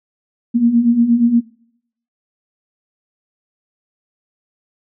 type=beating tone pair; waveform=sine; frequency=229.5 / 238 Hz; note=A#3 / A#3; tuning=-27 / +36 cents; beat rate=8.5 Hz; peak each=-16 / -11 dBFS; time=0.54-1.41 s; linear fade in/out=20 ms; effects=noise-tail reverb RT60 0.7 s tail -21 dB re dry